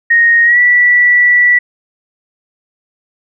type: tone with pitch glide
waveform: sine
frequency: 1864.7 to 1956.3 Hz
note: A#6 to B6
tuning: 0 to -17 cents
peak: -5 dBFS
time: 0.1-1.59 s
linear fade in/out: 10 ms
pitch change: +83 cents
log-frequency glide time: 0.44-0.59 s
effects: none